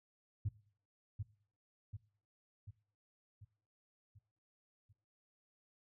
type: tone with echo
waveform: sine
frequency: 102.5 Hz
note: G#2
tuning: 22 cents flat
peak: -32 dBFS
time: 0.45-0.49 s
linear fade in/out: 10 ms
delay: 740 ms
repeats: 6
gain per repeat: -5 dB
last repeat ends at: 4.93 s
effects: noise-tail reverb RT60 0.5 s tail -19 dB re dry + tanh soft clip ceiling -28 dBFS